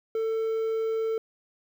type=tone; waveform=triangle; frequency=445.9 Hz; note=A4; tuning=23 cents sharp; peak=-23 dBFS; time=0.15-1.18 s; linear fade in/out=2 ms; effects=10-bit